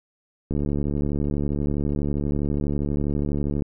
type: click train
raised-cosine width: 3 ms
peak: -13 dBFS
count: 226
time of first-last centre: 0.51-3.622 s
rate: 72.3 Hz
effects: none